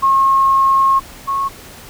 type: tone pair in turn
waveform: sine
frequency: 1081 / 1096.1 Hz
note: C#6 / C#6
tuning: -44 / -20 cents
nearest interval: unison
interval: 24 cents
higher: second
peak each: -9 / -15 dBFS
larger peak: first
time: 0.02-1 / 1.27-1.49 s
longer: first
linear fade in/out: 20 ms
effects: pink hiss -37 dBFS RMS until 1.89 s